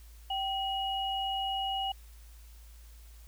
sine tone pair together, 776.1 / 2900 Hz, G5 / F#7, -18 / -35 cents, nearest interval octave + major seventh, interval 2283 cents, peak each -32 / -34 dBFS, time 0.3-1.92 s, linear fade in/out 5 ms, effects added 56 Hz sine -49 dBFS peak until 3.27 s + white hiss -61 dBFS RMS until 3.27 s

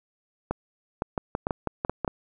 clicks, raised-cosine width 1 ms, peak -12 dBFS, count 11, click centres 0.51 / 1.021 / 1.178 / 1.351 / 1.469 / 1.508 / 1.673 / 1.849 / 1.896 / 2.047 / 2.078 s, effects none

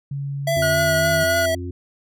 sine tone with pitch glide, 140 to 156.24 Hz, C#3 to D#3, +18 to +8 cents, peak -24 dBFS, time 0.11-1.24 s, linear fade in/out 5 ms, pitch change +190 cents, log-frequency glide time 0.44-1.04 s
square tone with vibrato, 661 Hz, E5, 5 cents sharp, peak -19 dBFS, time 0.47-1.55 s, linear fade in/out 5 ms, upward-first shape triangle, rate 3.6 Hz, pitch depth 31 cents each way
harmonic tone, 88.7 Hz, F2, 27 cents sharp, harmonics 1 / 3 / 4, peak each -28 / -33 / -34 dBFS, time 0.56-1.71 s, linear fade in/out 5 ms
45% pulse tone with tremolo, 1446 Hz, F#6, 40 cents flat, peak -20 dBFS, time 0.62-1.46 s, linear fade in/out 5 ms, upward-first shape triangle, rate 12 Hz, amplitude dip 25%
effects none

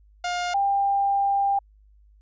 sawtooth / sine tone pair in turn, 709 / 795.8 Hz, F5 / G5, +26 / +26 cents, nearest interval major second, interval 200 cents, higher second, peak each -21 / -19 dBFS, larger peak second, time 0.24-0.54 / 0.54-1.59 s, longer second, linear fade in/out 5 ms, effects added 51 Hz sine -52 dBFS peak until 2.21 s + resampled to 16000 Hz

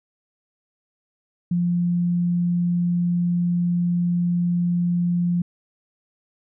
sine tone, 174.61 Hz, F3, in tune, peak -18 dBFS, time 1.51-5.42 s, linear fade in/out 5 ms, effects none

